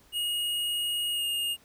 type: tone with pitch glide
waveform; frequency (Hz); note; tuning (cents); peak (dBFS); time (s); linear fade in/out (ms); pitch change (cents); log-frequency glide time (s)
square; 2874 to 2838; F7 to F7; +49 to +27; -28; 0.12-1.57; 50; -22; 1.12-1.24
effects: pink hiss -60 dBFS RMS until 1.64 s